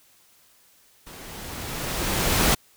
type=noise with level ramp; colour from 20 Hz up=pink; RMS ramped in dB=-43 to -18 dBFS; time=1.06-2.55 s; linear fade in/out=10 ms; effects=white hiss -58 dBFS RMS until 2.76 s